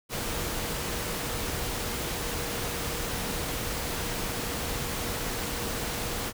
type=tone in noise; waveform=sine; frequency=475.7 Hz; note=A#4; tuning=35 cents sharp; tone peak=-42 dBFS; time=0.09-6.33 s; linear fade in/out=50 ms; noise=pink; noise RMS=-32 dBFS; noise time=0.09-6.33 s; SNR=-13 dB; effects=none